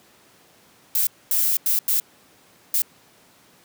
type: noise bursts at uneven times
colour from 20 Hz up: violet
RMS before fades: -20 dBFS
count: 5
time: 0.95-1.07 / 1.31-1.57 / 1.66-1.79 / 1.88-2 / 2.74-2.82 s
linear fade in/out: 2 ms
effects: pink hiss -54 dBFS RMS until 3.64 s + high-pass 150 Hz 12 dB/octave